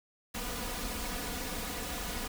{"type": "noise with comb filter", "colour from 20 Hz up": "pink", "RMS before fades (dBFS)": -37, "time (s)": [0.34, 2.28], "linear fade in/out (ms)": 10, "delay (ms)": 4.1, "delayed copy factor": 0.7, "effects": []}